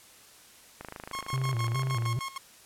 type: click train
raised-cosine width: 0.5 ms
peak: -24 dBFS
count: 34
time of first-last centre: 0.81-2.06 s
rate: 26.4 Hz
type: tone with tremolo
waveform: sawtooth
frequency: 1082 Hz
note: C#6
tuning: 42 cents flat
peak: -29 dBFS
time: 1.13-2.38 s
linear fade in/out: 5 ms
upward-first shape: square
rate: 6.5 Hz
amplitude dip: 80%
type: tone with vibrato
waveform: triangle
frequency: 123.47 Hz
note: B2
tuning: in tune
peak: -25 dBFS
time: 1.33-2.19 s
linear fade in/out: 0 ms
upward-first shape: square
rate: 2.4 Hz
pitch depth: 110 cents each way
effects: white hiss -54 dBFS RMS until 2.65 s + low-pass 12000 Hz 12 dB/octave